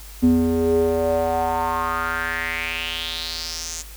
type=tone with band-pass filter sweep; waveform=square; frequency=82.41 Hz; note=E2; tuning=in tune; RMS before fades=-22 dBFS; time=0.22-3.83 s; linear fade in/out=20 ms; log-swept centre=250 to 7000 Hz; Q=4.6; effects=added 50 Hz sine -38 dBFS peak until 3.96 s + white hiss -43 dBFS RMS until 3.96 s